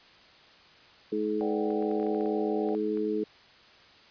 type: harmonic tone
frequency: 106.6 Hz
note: G#2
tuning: 46 cents sharp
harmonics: 2 / 3 / 4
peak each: -34 / -31 / -29 dBFS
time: 1.12-3.24 s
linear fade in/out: 5 ms
type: chord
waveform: sine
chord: G major seventh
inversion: first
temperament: equal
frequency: 493.9 / 587.3 / 740 / 784 Hz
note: B4 / D5 / F#5 / G5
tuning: 0 / 0 / 0 / 0 cents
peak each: -40 / -38 / -38 / -40 dBFS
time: 1.41-2.75 s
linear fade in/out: 0 ms
type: clicks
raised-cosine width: 0.5 ms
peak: -34 dBFS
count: 11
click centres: 1.705 / 1.825 / 1.914 / 1.999 / 2.029 / 2.067 / 2.147 / 2.209 / 2.259 / 2.688 / 2.973 s
effects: white hiss -55 dBFS RMS until 4.1 s + resampled to 11025 Hz